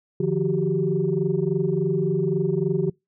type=tone cluster; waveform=sine; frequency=150.4 / 173.1 / 371.6 / 395.1 Hz; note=D3 / F3 / F#4 / G4; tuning=+42 / -15 / +7 / +14 cents; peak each=-25 dBFS; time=0.2-2.9 s; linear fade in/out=5 ms; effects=noise-tail reverb RT60 0.2 s tail -26 dB re dry + tanh soft clip ceiling -10 dBFS